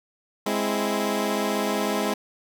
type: chord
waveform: 15% pulse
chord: Ab augmented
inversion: none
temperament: equal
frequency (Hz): 207.7 / 261.6 / 329.6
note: Ab3 / C4 / E4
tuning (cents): 0 / 0 / 0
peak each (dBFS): -19 / -23 / -23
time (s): 0.46-2.14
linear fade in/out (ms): 5
effects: none